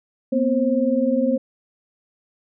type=tone cluster; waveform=sine; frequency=237.7 / 257.3 / 532 Hz; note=A#3 / C4 / C5; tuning=+34 / -29 / +29 cents; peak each=-21 dBFS; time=0.32-1.38 s; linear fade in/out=10 ms; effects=none